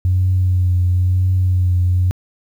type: tone with vibrato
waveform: sine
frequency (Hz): 91.1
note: F#2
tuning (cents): -26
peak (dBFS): -11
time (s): 0.05-2.11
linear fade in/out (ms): 0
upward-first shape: triangle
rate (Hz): 0.99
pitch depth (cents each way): 34
effects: tanh soft clip ceiling -7 dBFS + 8-bit